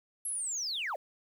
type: linear sweep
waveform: sine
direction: down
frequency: 11340 to 493.9 Hz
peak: -31 dBFS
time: 0.25-0.96 s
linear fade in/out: 5 ms
effects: tanh soft clip ceiling -29 dBFS + 10-bit